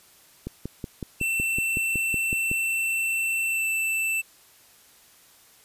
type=click train; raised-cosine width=3 ms; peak=-18 dBFS; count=12; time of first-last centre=0.47-2.515 s; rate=5.38 Hz
type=tone with pitch glide; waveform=square; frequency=2685 to 2659 Hz; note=E7 to E7; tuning=+31 to +14 cents; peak=-24 dBFS; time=1.2-4.22 s; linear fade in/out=20 ms; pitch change=-17 cents; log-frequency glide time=3.49-3.66 s
effects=white hiss -55 dBFS RMS until 5.64 s + resampled to 32000 Hz